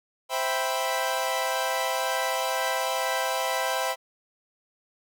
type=chord; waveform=sawtooth; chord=C major seventh; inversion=none; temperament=equal; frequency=523.3 / 659.3 / 784 / 987.8 Hz; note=C5 / E5 / G5 / B5; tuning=0 / 0 / 0 / 0 cents; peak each=-27 dBFS; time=0.29-3.96 s; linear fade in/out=50 ms; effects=none